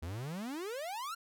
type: exponential sweep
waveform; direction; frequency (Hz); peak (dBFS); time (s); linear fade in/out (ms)
45% pulse; up; 76.6 to 1422; -38; 0.02-1.15; 10
effects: none